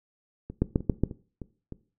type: two click trains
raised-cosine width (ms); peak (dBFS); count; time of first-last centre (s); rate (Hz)
3; -24 / -9; 5 / 4; 0.5-1.723 / 0.62-1.036; 3.27 / 7.21
effects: noise-tail reverb RT60 0.4 s tail -18 dB re dry